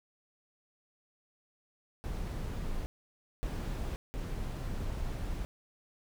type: noise bursts at uneven times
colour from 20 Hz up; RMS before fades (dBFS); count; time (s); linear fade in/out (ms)
brown; -36; 3; 2.04-2.86 / 3.43-3.96 / 4.14-5.45; 0
effects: none